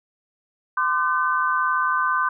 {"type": "tone cluster", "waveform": "sine", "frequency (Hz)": [1031, 1189, 1523], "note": ["C6", "D6", "F#6"], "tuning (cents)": [-26, 21, 50], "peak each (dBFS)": -23, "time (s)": [0.77, 2.29], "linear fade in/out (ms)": 5, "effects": []}